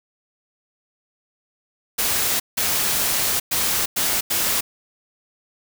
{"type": "noise bursts at uneven times", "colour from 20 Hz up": "white", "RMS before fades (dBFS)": -21, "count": 5, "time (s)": [[1.98, 2.4], [2.57, 3.4], [3.51, 3.86], [3.96, 4.21], [4.3, 4.61]], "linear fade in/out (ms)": 10, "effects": []}